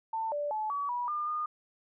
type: tone with pitch steps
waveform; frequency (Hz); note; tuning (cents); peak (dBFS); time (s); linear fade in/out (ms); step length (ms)
sine; 893 / 585 / 862 / 1138 / 972 / 1204 / 1220; A5 / D5 / A5 / C#6 / B5 / D6 / D#6; +25 / -7 / -36 / +45 / -28 / +43 / -34; -30; 0.13-1.46; 5; 190
effects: none